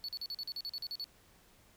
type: tone bursts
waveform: triangle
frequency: 4435 Hz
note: C#8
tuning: in tune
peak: -36 dBFS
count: 12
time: 0.04-1.042 s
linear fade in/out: 0 ms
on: 45 ms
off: 42 ms
effects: pink hiss -64 dBFS RMS until 1.76 s